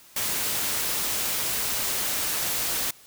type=noise; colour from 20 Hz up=white; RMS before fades=-27 dBFS; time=0.16-2.91 s; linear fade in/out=5 ms; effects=white hiss -52 dBFS RMS until 3.06 s